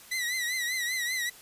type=tone with vibrato; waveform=sawtooth; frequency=1975.5 Hz; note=B6; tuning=in tune; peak=-25 dBFS; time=0.11-1.3 s; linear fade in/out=10 ms; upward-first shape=triangle; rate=5.1 Hz; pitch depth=98 cents each way; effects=white hiss -51 dBFS RMS until 1.41 s + resampled to 32000 Hz